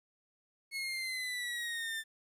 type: exponential sweep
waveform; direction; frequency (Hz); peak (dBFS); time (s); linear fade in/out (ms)
30% pulse; down; 2191 to 1775; -33; 0.71-2.04; 50
effects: resampled to 32000 Hz + 12-bit